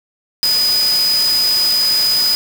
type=tone in noise; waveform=sine; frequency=4978 Hz; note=D#8; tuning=in tune; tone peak=-12 dBFS; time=0.43-2.35 s; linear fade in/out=0 ms; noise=white; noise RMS=-23 dBFS; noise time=0.43-2.35 s; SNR=+8 dB; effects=none